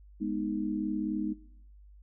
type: chord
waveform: sine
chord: G# minor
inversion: none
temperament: equal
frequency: 207.7 / 246.9 / 311.1 Hz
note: G#3 / B3 / D#4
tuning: 0 / 0 / 0 cents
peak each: -33 / -36 / -33 dBFS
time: 0.2-1.34 s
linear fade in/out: 20 ms
effects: noise-tail reverb RT60 0.7 s tail -20 dB re dry + added 50 Hz sine -51 dBFS peak until 2.02 s